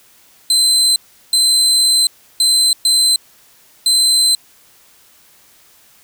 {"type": "tone bursts at uneven times", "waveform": "30% pulse", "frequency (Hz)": 4071, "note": "C8", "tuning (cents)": -48, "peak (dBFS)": -7, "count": 5, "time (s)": [[0.5, 0.96], [1.33, 2.07], [2.4, 2.73], [2.85, 3.16], [3.86, 4.35]], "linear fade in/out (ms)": 2, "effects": ["white hiss -49 dBFS RMS until 6.03 s"]}